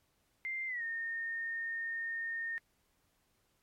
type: tone with pitch glide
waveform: sine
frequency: 2093 to 1832.6 Hz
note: C7 to A#6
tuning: 0 to -30 cents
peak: -35 dBFS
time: 0.45-2.58 s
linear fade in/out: 0 ms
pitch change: -230 cents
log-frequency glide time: 0.67-0.83 s
effects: pink hiss -75 dBFS RMS until 3.62 s + MP3 64 kbps